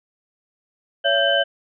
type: tone cluster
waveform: sine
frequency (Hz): 562 / 671 / 1573 / 3033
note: C#5 / E5 / G6 / F#7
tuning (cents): +24 / +31 / +6 / +42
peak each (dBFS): -21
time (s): 1.04-1.44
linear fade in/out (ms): 20
effects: none